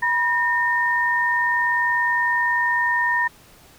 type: tone pair together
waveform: sine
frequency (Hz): 969.4 / 1830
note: B5 / A#6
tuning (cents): -32 / -32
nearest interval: major seventh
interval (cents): 1100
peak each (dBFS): -22 / -19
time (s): 0.02-3.28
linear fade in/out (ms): 10
effects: pink hiss -50 dBFS RMS until 3.78 s